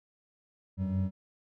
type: tone cluster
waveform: triangle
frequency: 91.2 / 95.7 / 190.2 Hz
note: F#2 / G2 / F#3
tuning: -24 / -41 / +48 cents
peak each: -30 / -33 / -29 dBFS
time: 0.77-1.11 s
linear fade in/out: 50 ms
effects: none